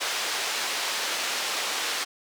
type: band-pass noise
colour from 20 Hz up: white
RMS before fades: -29 dBFS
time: 0-2.05 s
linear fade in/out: 20 ms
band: 470 to 5000 Hz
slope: 12 dB/octave
effects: none